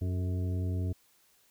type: harmonic tone with a mistuned harmonic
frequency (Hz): 91.7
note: F#2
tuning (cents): -15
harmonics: 1 / 2 / 3 / 4 / 5 / 7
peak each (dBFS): -29 / -41 / -41 / -46 / -48 / -51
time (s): 0.01-0.93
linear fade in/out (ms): 10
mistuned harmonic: 5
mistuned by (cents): -48
effects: white hiss -66 dBFS RMS until 1.5 s